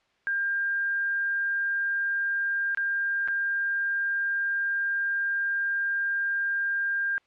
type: tone with dropouts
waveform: sine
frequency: 1600 Hz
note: G6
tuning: 35 cents sharp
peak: -24 dBFS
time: 0.27-7.18 s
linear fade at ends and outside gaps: 0 ms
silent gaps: 2.748-2.773 / 3.276-3.284 s
effects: white hiss -67 dBFS RMS until 7.26 s + low-pass 3000 Hz 12 dB/octave